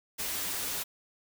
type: noise with comb filter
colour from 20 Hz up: white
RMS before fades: -34 dBFS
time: 0.18-0.84 s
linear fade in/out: 20 ms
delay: 8.6 ms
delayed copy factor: -0.5
effects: none